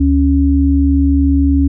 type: tone pair together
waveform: sine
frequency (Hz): 73.26 / 276.6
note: D2 / C#4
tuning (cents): -4 / -4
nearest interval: octave + major seventh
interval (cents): 2300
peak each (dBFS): -11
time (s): 0-1.68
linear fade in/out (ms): 10
effects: none